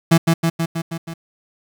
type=tone with echo; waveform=35% pulse; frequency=165.5 Hz; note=E3; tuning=7 cents sharp; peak=-7 dBFS; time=0.11-0.18 s; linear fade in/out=10 ms; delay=160 ms; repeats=6; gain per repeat=-3 dB; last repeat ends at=1.14 s; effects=8-bit